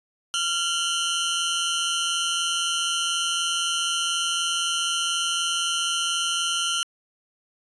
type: tone cluster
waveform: sawtooth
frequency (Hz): 1383 / 2949 / 3113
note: F6 / F#7 / G7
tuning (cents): -17 / -6 / -13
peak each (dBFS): -24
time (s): 0.34-6.83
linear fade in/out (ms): 0
effects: resampled to 24000 Hz